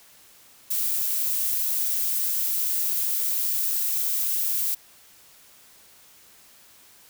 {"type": "noise", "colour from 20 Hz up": "violet", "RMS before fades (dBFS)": -25, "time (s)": [0.7, 4.75], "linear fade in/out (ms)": 10, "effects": ["white hiss -53 dBFS RMS until 7.09 s"]}